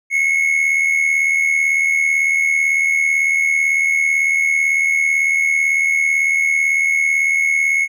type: tone with amplitude modulation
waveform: triangle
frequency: 2186 Hz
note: C#7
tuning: 25 cents flat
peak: -9 dBFS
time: 0.1-7.88 s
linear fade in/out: 50 ms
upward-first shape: sine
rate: 78 Hz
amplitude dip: 55%
effects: none